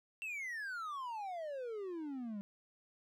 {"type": "exponential sweep", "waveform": "triangle", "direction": "down", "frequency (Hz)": [2727, 196], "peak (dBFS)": -38, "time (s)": [0.22, 2.41], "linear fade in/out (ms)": 0, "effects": []}